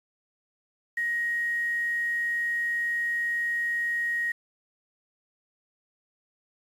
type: tone with quantisation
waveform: sine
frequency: 1882 Hz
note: A#6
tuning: 16 cents sharp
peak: -25 dBFS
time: 0.97-4.32 s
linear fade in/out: 5 ms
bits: 8
effects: resampled to 32000 Hz